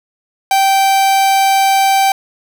45% pulse tone, 779 Hz, G5, 11 cents flat, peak -9 dBFS, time 0.51-2.12 s, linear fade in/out 2 ms, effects none

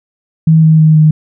sine tone with pitch steps, 160 / 158.25 / 156.53 / 154.82 Hz, D#3 / D#3 / D#3 / D#3, +49 / +30 / +11 / -8 cents, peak -3 dBFS, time 0.47-1.11 s, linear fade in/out 5 ms, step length 160 ms, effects none

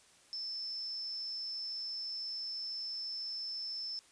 sine tone with amplitude modulation, 5274 Hz, E8, in tune, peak -35 dBFS, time 0.33-3.99 s, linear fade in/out 0 ms, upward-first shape sine, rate 214 Hz, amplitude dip 55%, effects white hiss -63 dBFS RMS until 4.11 s + resampled to 22050 Hz

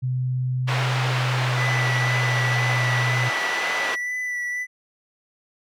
sine tone with pitch glide, 127.4 to 123.34 Hz, C3 to B2, -46 to -2 cents, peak -21 dBFS, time 0.02-3.3 s, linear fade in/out 20 ms, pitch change -56 cents, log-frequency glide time 0.86-2.62 s
pink band-pass noise, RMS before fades -27 dBFS, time 0.67-3.96 s, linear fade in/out 20 ms, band 680 to 3100 Hz, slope 12 dB/octave
triangle tone with vibrato, 1975.5 Hz, B6, in tune, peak -23 dBFS, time 1.56-4.67 s, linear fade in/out 50 ms, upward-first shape sine, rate 2 Hz, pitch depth 21 cents each way
effects none

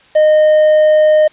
triangle tone with quantisation, 615 Hz, D#5, 20 cents flat, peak -4 dBFS, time 0.15-1.28 s, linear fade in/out 10 ms, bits 5, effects white hiss -46 dBFS RMS until 1.32 s + resampled to 8000 Hz

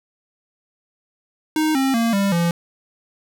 square tone with pitch steps, 311.1 / 267.7 / 230.4 / 198.26 / 170.61 Hz, D#4 / C4 / A#3 / G3 / F3, 0 / +40 / -20 / +20 / -40 cents, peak -17 dBFS, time 1.56-2.51 s, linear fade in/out 2 ms, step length 190 ms, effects none

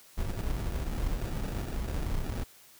brown noise with sample-and-hold, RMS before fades -32 dBFS, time 0.17-2.44 s, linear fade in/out 10 ms, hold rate 1050 Hz, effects white hiss -56 dBFS RMS until 2.79 s

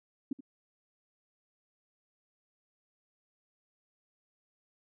sine tone with echo, 271.8 Hz, C#4, 34 cents flat, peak -29 dBFS, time 0.31-0.33 s, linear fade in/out 5 ms, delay 77 ms, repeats 1, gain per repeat -14 dB, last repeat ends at 0.407 s, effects none

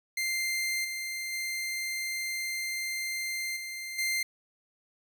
sawtooth tone with level steps, 2093 Hz, C7, in tune, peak -25 / -30 / -28 / -33 / -24 dBFS, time 0.17-4.23 s, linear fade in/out 5 ms, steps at 0.84 / 1.32 / 3.56 / 3.98 s, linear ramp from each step 10 ms, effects none

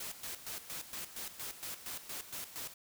white noise with tremolo, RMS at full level -42 dBFS, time 0-2.74 s, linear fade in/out 5 ms, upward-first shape square, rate 4.3 Hz, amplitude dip 70%, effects none

